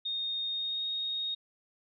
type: tone with pitch glide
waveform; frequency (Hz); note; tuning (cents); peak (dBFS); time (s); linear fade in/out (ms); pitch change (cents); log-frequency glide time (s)
sine; 3693 to 3729; A#7 to A#7; -17 to 0; -31; 0.05-1.35; 10; +17; 0.47-0.85
effects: none